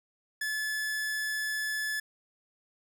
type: tone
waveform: 45% pulse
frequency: 1725 Hz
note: A6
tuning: 35 cents flat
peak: -30 dBFS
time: 0.41-2 s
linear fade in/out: 5 ms
effects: none